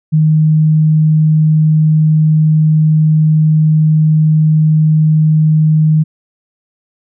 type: tone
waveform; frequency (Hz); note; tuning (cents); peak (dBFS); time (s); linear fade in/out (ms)
sine; 155.56; D#3; 0; -6; 0.12-6.04; 20
effects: none